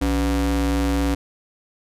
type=ring-modulated tone; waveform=square; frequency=110 Hz; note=A2; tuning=in tune; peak=-16 dBFS; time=0.01-1.15 s; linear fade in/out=10 ms; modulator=171 Hz; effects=resampled to 32000 Hz